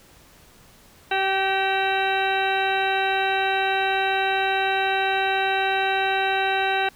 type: harmonic tone with a mistuned harmonic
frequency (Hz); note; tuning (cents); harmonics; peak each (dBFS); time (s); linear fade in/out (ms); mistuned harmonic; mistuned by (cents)
386.3; G4; -25; 1 / 2 / 3 / 4 / 5 / 6 / 7 / 8 / 10; -28 / -23 / -37 / -26 / -33 / -34 / -29 / -37 / -33; 1.11-6.89; 5; 5; -22
effects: pink hiss -52 dBFS RMS until 6.95 s